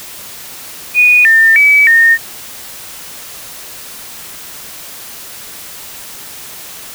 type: tone with pitch steps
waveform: sine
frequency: 2467 / 1802 / 2288 / 1833 Hz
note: D#7 / A6 / D7 / A#6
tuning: -15 / +41 / -46 / -30 cents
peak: -4 dBFS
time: 0.94-2.18 s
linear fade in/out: 50 ms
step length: 310 ms
effects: white hiss -30 dBFS RMS until 6.94 s